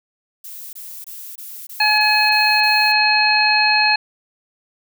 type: noise bursts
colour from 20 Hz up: violet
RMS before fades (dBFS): -34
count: 8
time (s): 0.44-2.921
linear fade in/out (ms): 5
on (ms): 290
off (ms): 23
type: harmonic tone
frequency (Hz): 849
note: G#5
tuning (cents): +38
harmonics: 1 / 2 / 3 / 5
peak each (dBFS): -18 / -19 / -17 / -18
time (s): 1.8-3.96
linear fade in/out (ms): 5
effects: none